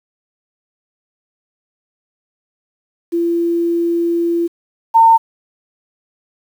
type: tone pair in turn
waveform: sine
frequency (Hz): 340 / 907.7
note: F4 / A#5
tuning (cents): -46 / -46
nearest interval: octave + perfect fourth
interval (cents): 1700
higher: second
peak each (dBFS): -13 / -5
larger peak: second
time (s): 3.12-4.48 / 4.94-5.18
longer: first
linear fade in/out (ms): 20
effects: 7-bit